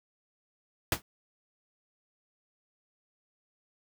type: noise with exponential decay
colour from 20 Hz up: pink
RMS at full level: -23 dBFS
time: 0.92-1.02 s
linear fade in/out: 2 ms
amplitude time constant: 20 ms
effects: none